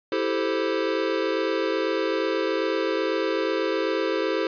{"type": "chord", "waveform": "square", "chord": "A minor seventh", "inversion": "second", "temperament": "equal with one note detuned", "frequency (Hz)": [329.6, 392, 440, 521.7], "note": ["E4", "G4", "A4", "C5"], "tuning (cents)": [0, 0, 0, -5], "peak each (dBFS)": -29, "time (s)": [0.12, 4.47], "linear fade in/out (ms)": 2, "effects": ["resampled to 11025 Hz", "9-bit"]}